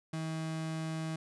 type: tone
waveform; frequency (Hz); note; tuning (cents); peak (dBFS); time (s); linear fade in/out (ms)
35% pulse; 160; D#3; +49; -33; 0.13-1.16; 5
effects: resampled to 24000 Hz